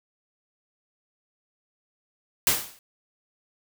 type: noise with exponential decay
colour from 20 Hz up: white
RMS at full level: -17 dBFS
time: 2.47-2.79 s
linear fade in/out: 1 ms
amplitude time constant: 68 ms
effects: none